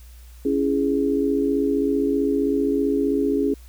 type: chord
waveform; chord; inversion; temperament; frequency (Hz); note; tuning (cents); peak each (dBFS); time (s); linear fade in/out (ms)
sine; C# minor; none; just; 277.2 / 332.6 / 415.8; C#4 / E4 / G#4; 0 / +16 / +2; -21 / -26 / -22; 0.45-3.54; 5
effects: added 60 Hz sine -41 dBFS peak until 3.68 s + white hiss -54 dBFS RMS until 3.68 s